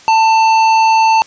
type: tone with tanh clipping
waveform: triangle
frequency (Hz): 890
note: A5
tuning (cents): +20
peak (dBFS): -9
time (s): 0.08-1.22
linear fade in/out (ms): 0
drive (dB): 17
effects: white hiss -40 dBFS RMS until 1.26 s + resampled to 16000 Hz